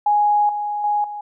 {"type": "tone with level steps", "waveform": "sine", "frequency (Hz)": 830.6, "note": "G#5", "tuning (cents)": 0, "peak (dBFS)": [-13, -21, -16, -27], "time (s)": [0.06, 1.21], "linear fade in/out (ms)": 5, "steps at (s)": [0.49, 0.84, 1.04], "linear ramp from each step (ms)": 2, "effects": []}